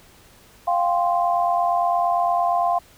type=chord; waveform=sine; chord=F suspended second; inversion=none; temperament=equal with one note detuned; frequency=698.5 / 787.2 / 1046.5 Hz; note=F5 / G5 / C6; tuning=0 / +7 / 0 cents; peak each=-19 / -25 / -24 dBFS; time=0.67-2.79 s; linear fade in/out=10 ms; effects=pink hiss -51 dBFS RMS until 2.97 s